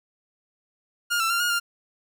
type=tone with pitch steps; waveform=sawtooth; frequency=1415 / 1337 / 1386 / 1432 / 1398 Hz; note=F6 / E6 / F6 / F6 / F6; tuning=+22 / +24 / -14 / +43 / +1 cents; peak=-18 dBFS; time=1.1-1.6 s; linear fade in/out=20 ms; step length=100 ms; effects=none